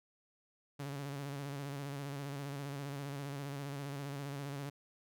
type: tone with vibrato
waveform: sawtooth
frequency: 140.6 Hz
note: C#3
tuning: 25 cents sharp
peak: -36 dBFS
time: 0.79-4.7 s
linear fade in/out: 10 ms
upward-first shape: square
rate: 15 Hz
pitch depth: 39 cents each way
effects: none